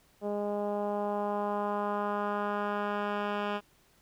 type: tone with low-pass filter sweep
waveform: 10% pulse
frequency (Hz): 205.6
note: G#3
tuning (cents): -17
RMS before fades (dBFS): -32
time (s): 0.21-3.61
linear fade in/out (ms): 50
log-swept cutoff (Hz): 560 to 2400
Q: 1.6
effects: pink hiss -65 dBFS RMS until 4.01 s